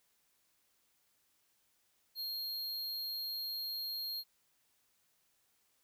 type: tone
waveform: square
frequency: 4235 Hz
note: C8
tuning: 20 cents sharp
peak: -38 dBFS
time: 2.15-4.24 s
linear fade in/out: 50 ms
effects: white hiss -75 dBFS RMS until 5.83 s